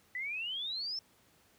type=exponential sweep; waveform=sine; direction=up; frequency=1955 to 5430 Hz; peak=-35 dBFS; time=0.15-0.99 s; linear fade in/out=2 ms; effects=pink hiss -66 dBFS RMS until 1.58 s + high-pass 80 Hz 12 dB/octave